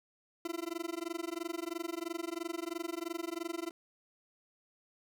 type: tone with amplitude modulation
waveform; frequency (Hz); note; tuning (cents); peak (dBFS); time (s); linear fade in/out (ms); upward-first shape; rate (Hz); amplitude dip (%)
40% pulse; 337.6; E4; +41; -32; 0.45-3.71; 2; sine; 23; 100
effects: none